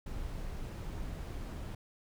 brown noise, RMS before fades -40 dBFS, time 0.06-1.75 s, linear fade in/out 5 ms, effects none

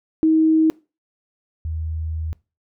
sine tone pair in turn, 317.5 / 79.63 Hz, D#4 / D#2, +35 / +41 cents, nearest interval 2 octaves, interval 2394 cents, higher first, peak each -12 / -23 dBFS, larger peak first, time 0.23-0.7 / 1.65-2.33 s, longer second, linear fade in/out 0 ms, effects noise-tail reverb RT60 0.3 s tail -23 dB re dry

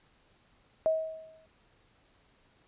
sine tone with exponential decay, 638 Hz, D#5, 43 cents sharp, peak -21 dBFS, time 0.86-1.46 s, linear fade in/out 0 ms, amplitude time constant 130 ms, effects pink hiss -66 dBFS RMS until 2.67 s + resampled to 8000 Hz

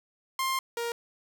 sawtooth tone pair in turn, 1057 / 469.5 Hz, C6 / A#4, +17 / +12 cents, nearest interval octave + major second, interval 1405 cents, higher first, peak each -23 / -26 dBFS, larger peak first, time 0.39-0.59 / 0.77-0.92 s, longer first, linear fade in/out 2 ms, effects none

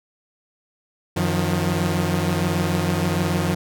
sawtooth tone cluster, 92.1 / 156.2 / 177.6 Hz, F#2 / D#3 / F3, -7 / +7 / +29 cents, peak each -21 / -20 / -19 dBFS, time 1.16-3.55 s, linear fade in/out 10 ms, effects none

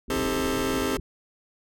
pink low-pass noise, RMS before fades -36 dBFS, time 0.08-1 s, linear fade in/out 2 ms, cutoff 400 Hz, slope 96 dB/octave
sawtooth chord, A half-diminished seventh, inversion first, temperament just, 264 / 316.8 / 396 / 440 Hz, C4 / Eb4 / G4 / A4, +16 / +31 / +18 / 0 cents, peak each -24 / -29 / -25 / -28 dBFS, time 0.1-0.97 s, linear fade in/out 2 ms
effects none

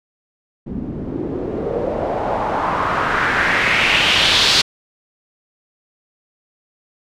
white noise with low-pass filter sweep, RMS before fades -18 dBFS, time 0.66-4.62 s, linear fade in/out 10 ms, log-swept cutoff 220 to 4400 Hz, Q 2.6, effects none

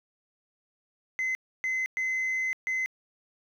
sine tone bursts at uneven times, 2049 Hz, C7, 37 cents flat, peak -24 dBFS, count 4, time 1.19-1.35 / 1.64-1.86 / 1.97-2.53 / 2.67-2.86 s, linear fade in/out 0 ms, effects tanh soft clip ceiling -25 dBFS + 10-bit

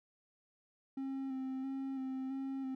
triangle tone with vibrato, 265.9 Hz, C4, 28 cents sharp, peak -35 dBFS, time 0.97-2.75 s, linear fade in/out 5 ms, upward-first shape square, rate 1.5 Hz, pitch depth 20 cents each way, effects none

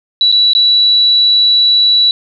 sine tone with dropouts, 3934 Hz, B7, 7 cents flat, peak -6 dBFS, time 0.21-2.11 s, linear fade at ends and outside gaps 1 ms, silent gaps 0.317-0.324 / 0.534-0.55 s, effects none

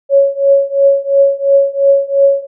sine tone with tremolo, 554.4 Hz, C#5, in tune, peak -3 dBFS, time 0.09-2.47 s, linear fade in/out 50 ms, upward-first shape triangle, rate 2.9 Hz, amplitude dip 95%, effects none

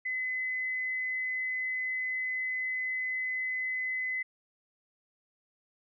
sine tone, 2026 Hz, B6, 44 cents sharp, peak -30 dBFS, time 0.05-4.23 s, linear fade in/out 10 ms, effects none

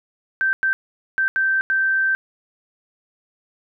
sine tone bursts at uneven times, 1558 Hz, G6, 11 cents flat, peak -16 dBFS, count 5, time 0.41-0.53 / 0.63-0.73 / 1.18-1.28 / 1.36-1.61 / 1.7-2.15 s, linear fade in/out 0 ms, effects none

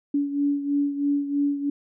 sine beating tone pair, 284.6 / 287.7 Hz, C#4 / D4, +46 / -36 cents, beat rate 3.1 Hz, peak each -22 / -28 dBFS, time 0.14-1.7 s, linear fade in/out 5 ms, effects none

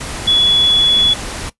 sine tone in noise, 3400 Hz, G#7, 40 cents sharp, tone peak -9 dBFS, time 0.27-1.14 s, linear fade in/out 10 ms, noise pink, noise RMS -25 dBFS, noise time 0-1.5 s, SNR +13 dB, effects noise-tail reverb RT60 0.1 s tail -17 dB re dry + resampled to 24000 Hz

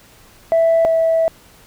sine tone pair in turn, 659.3 / 653.6 Hz, E5 / E5, 0 / -15 cents, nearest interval unison, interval 15 cents, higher first, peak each -9 / -11 dBFS, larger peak first, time 0.52-0.85 / 0.85-1.28 s, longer second, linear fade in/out 0 ms, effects tanh soft clip ceiling -8 dBFS + pink hiss -47 dBFS RMS until 1.66 s

